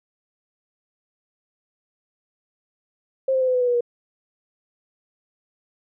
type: tone with pitch steps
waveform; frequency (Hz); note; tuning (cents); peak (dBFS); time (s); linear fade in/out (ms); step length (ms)
sine; 530 / 522.4 / 514.9 / 507.5 / 500.3 / 493.1 / 486 / 479; C5 / C5 / C5 / B4 / B4 / B4 / B4 / A#4; +22 / -3 / -28 / +47 / +22 / -3 / -28 / +47; -17; 3.28-3.808; 5; 66
effects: none